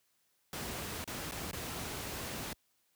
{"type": "noise with dropouts", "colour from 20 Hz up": "pink", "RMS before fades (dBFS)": -40, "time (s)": [0.53, 2.53], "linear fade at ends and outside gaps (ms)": 1, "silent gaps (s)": [[1.042, 1.076], [1.312, 1.32], [1.512, 1.531]], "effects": ["white hiss -75 dBFS RMS until 2.95 s", "high-pass 60 Hz 12 dB/octave"]}